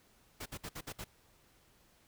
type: noise bursts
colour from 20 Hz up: pink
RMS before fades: -43 dBFS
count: 6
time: 0.4-1.044 s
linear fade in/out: 10 ms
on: 59 ms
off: 58 ms
effects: pink hiss -67 dBFS RMS until 2.07 s